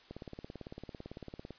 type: click train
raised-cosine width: 2 ms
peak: -30 dBFS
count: 26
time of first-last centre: 0.11-1.507 s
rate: 17.9 Hz
effects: white hiss -60 dBFS RMS until 1.58 s + resampled to 11025 Hz